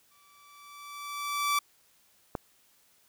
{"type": "tone with exponential growth", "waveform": "sawtooth", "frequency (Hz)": 1159, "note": "D6", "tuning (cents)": -23, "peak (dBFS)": -20, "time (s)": [0.11, 1.59], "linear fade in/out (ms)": 5, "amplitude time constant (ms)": 320}
{"type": "click", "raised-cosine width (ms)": 1, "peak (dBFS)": -17, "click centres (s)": 2.352}
{"effects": ["white hiss -65 dBFS RMS until 3.08 s"]}